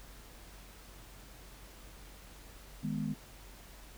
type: chord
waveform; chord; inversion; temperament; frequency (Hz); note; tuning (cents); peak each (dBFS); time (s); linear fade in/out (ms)
sine; G# minor; second; equal; 155.56 / 207.7 / 246.9; D#3 / G#3 / B3; 0 / 0 / 0; -37 / -36 / -38; 2.83-3.14; 10
effects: added 47 Hz sine -53 dBFS peak until 3.97 s + pink hiss -55 dBFS RMS until 3.97 s